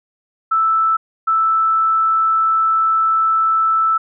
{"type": "tone pair in turn", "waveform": "sine", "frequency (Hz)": [1318.5, 1318.5], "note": ["E6", "E6"], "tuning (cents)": [0, 0], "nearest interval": "unison", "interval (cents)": 0, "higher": "neither", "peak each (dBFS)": -12, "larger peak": "neither", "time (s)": [[0.51, 0.97], [1.27, 3.98]], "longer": "second", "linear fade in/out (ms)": 10, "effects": []}